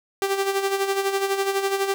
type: tone with tremolo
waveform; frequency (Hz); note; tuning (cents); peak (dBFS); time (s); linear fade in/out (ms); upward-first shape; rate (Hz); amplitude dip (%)
sawtooth; 392; G4; 0; -15; 0.22-1.94; 0; sine; 12; 60
effects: none